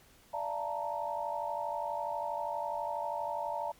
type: chord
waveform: sine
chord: Bb major seventh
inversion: first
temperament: equal with one note detuned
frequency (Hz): 587.3 / 680.9 / 880 / 932.3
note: D5 / F5 / A5 / Bb5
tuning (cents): 0 / -44 / 0 / 0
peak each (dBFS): -39 / -39 / -38 / -37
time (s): 0.33-3.72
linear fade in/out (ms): 10
effects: pink hiss -61 dBFS RMS until 3.79 s + MP3 96 kbps